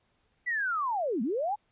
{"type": "linear two-way sweep", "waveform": "sine", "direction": "down then up", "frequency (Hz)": [2000, 199.8, 872], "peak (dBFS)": -27, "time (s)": [0.46, 1.56], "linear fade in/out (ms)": 20, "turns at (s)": 1.22, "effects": ["pink hiss -72 dBFS RMS until 1.71 s", "resampled to 8000 Hz"]}